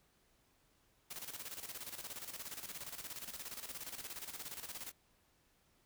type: noise with tremolo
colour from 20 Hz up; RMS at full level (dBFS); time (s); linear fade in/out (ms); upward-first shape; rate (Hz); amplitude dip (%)
white; -45; 1.1-4.92; 10; square; 17; 65
effects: pink hiss -73 dBFS RMS until 5.85 s